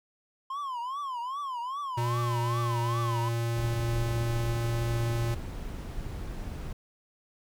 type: tone with vibrato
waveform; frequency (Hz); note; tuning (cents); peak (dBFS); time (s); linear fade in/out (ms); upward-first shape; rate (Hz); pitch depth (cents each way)
triangle; 1045; C6; -2; -30; 0.5-3.29; 5; triangle; 2.5; 210
type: tone with pitch glide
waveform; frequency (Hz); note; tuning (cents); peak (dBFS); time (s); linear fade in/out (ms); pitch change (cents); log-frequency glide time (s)
square; 119.5 to 116.64; A#2 to A#2; +43 to +1; -28; 1.97-5.35; 10; -42; 2.21-3.25
type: noise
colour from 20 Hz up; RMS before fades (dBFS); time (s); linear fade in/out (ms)
brown; -36; 3.56-6.73; 5
effects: none